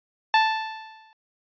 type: tone with exponential decay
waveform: sawtooth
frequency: 880 Hz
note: A5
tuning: in tune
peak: -10 dBFS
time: 0.34-1.13 s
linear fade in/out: 1 ms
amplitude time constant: 170 ms
effects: resampled to 11025 Hz